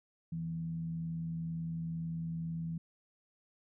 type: tone with frequency modulation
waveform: sine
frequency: 164.81 Hz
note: E3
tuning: in tune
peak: -35 dBFS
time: 0.32-2.78 s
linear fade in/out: 5 ms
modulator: 77.9 Hz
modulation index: 0.26
effects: none